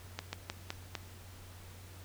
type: slowing click train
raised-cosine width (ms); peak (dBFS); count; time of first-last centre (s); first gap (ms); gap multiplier
0.2; -19; 5; 0.19-0.952; 140; 1.21
effects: added 91 Hz sine -50 dBFS peak until 2.04 s + pink hiss -55 dBFS RMS until 2.04 s